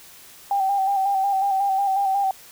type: tone with vibrato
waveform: sine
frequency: 784 Hz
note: G5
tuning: in tune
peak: -18 dBFS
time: 0.51-2.31 s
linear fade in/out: 2 ms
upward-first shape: square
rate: 5.5 Hz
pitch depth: 35 cents each way
effects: white hiss -46 dBFS RMS until 2.51 s